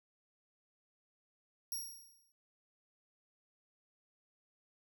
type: tone with exponential decay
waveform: 5% pulse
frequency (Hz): 5610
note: F8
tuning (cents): +7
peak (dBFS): -30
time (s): 1.72-2.32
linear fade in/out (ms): 1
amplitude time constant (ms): 130
effects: none